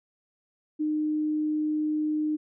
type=tone; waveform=sine; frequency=305.4 Hz; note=D#4; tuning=32 cents flat; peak=-24 dBFS; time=0.79-2.37 s; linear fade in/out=20 ms; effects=none